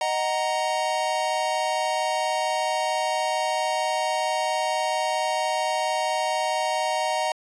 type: chord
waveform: square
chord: D# minor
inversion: none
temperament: just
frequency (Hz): 622.3 / 746.7 / 933.4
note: D#5 / F#5 / A#5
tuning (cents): 0 / +16 / +2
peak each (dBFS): -28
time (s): 0.01-7.32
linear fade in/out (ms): 2
effects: resampled to 22050 Hz